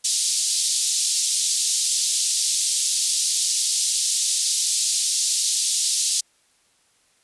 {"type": "band-pass noise", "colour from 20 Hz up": "white", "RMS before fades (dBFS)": -22, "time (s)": [0.04, 6.21], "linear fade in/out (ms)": 10, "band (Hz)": [3900, 9600], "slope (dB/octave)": 24, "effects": ["white hiss -62 dBFS RMS until 7.23 s", "resampled to 24000 Hz"]}